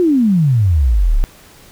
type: exponential sweep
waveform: sine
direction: down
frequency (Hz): 370 to 30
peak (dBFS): -9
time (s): 0-1.24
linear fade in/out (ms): 0
effects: pink hiss -43 dBFS RMS until 1.71 s